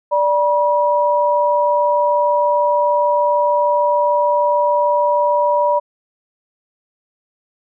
sine tone pair together, 587.3 / 964.7 Hz, D5 / B5, 0 / -41 cents, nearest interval major sixth, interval 859 cents, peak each -15 dBFS, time 0.11-5.8 s, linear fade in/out 20 ms, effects none

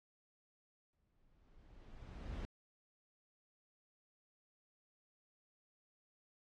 brown noise with exponential growth, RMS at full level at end -41 dBFS, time 0.93-2.45 s, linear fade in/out 0 ms, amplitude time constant 330 ms, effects low-pass 5000 Hz 12 dB/octave + AAC 48 kbps

